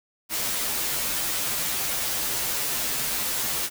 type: noise with comb filter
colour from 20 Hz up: white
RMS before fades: -27 dBFS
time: 0.29-3.7 s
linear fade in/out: 50 ms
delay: 11 ms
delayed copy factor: -0.8
effects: none